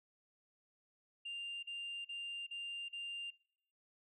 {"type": "tone bursts", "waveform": "sine", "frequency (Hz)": 2794, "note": "F7", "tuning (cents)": 0, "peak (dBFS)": -40, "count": 5, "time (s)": [1.25, 3.306], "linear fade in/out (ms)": 10, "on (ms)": 380, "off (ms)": 39, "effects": ["noise-tail reverb RT60 0.8 s tail -25 dB re dry", "tanh soft clip ceiling -39 dBFS"]}